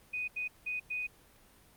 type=tone bursts at uneven times; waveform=sine; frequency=2489 Hz; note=D#7; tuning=in tune; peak=-33 dBFS; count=4; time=0.13-0.28 / 0.36-0.48 / 0.66-0.8 / 0.9-1.07 s; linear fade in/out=10 ms; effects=pink hiss -61 dBFS RMS until 1.76 s + Opus 32 kbps